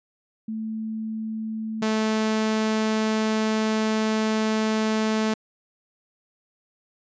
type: tone pair in turn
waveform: sine / sawtooth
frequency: 220 / 218.1 Hz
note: A3 / A3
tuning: 0 / -15 cents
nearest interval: unison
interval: 15 cents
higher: first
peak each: -27 / -17 dBFS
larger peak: second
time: 0.48-1.82 / 1.82-5.34 s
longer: second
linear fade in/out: 5 ms
effects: resampled to 16000 Hz